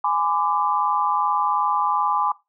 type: chord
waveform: sine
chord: G# diminished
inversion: none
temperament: equal with one note detuned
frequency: 830.6 / 1012 / 1174.7 Hz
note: G#5 / B5 / D6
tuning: 0 / +42 / 0 cents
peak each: -23 dBFS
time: 0.04-2.32 s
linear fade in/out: 5 ms
effects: noise-tail reverb RT60 0.2 s tail -17 dB re dry